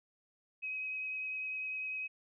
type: tone with vibrato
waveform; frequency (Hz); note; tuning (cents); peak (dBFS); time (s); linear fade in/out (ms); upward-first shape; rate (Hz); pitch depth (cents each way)
sine; 2535; D#7; +32; -36; 0.62-2.08; 20; sine; 10; 10
effects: none